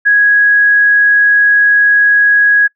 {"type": "tone", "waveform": "sine", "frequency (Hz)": 1661.2, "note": "G#6", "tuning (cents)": 0, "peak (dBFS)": -5, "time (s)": [0.05, 2.68], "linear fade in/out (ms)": 20, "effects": ["noise-tail reverb RT60 0.1 s tail -24 dB re dry"]}